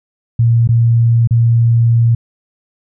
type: tone with dropouts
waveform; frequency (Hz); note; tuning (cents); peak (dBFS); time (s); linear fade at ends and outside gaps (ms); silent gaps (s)
sine; 116.54; A#2; 0; -7; 0.39-2.15; 5; 0.675-0.689 / 1.274-1.308
effects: none